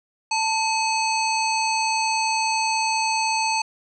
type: harmonic tone with a mistuned harmonic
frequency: 887 Hz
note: A5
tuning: 14 cents sharp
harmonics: 1 / 3 / 5 / 7 / 9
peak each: -22 / -26 / -28 / -31 / -35 dBFS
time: 0.31-3.62 s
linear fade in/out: 5 ms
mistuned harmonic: 3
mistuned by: -72 cents
effects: none